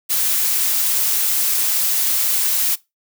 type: noise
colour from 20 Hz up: blue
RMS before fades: -18 dBFS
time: 0.09-2.76 s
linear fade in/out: 20 ms
effects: noise-tail reverb RT60 0.2 s tail -20 dB re dry